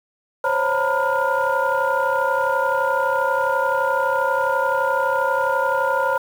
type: tone cluster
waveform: sine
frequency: 522 / 554 / 917 / 988 / 1419 Hz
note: C5 / C#5 / A#5 / B5 / F6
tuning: -4 / -1 / -29 / 0 / +27 cents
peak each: -23 dBFS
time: 0.44-6.18 s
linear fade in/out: 5 ms
effects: tanh soft clip ceiling -9 dBFS + 7-bit